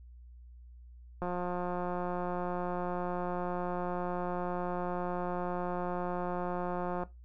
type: click train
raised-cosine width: 1 ms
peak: -22 dBFS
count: 1036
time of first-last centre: 1.22-7.035 s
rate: 178 Hz
effects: noise-tail reverb RT60 0.2 s tail -17 dB re dry + added 60 Hz sine -49 dBFS peak until 7.24 s